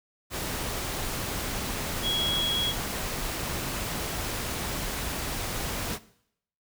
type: tone in noise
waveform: sine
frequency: 3322 Hz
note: G#7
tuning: in tune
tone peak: -25 dBFS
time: 2.02-2.74 s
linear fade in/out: 50 ms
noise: pink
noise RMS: -32 dBFS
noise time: 0.3-5.99 s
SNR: +4 dB
effects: noise-tail reverb RT60 0.7 s tail -18 dB re dry